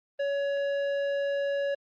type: tone with tanh clipping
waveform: triangle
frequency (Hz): 562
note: C#5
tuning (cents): +24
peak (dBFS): -28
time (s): 0.19-1.75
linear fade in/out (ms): 10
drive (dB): 15
effects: Opus 32 kbps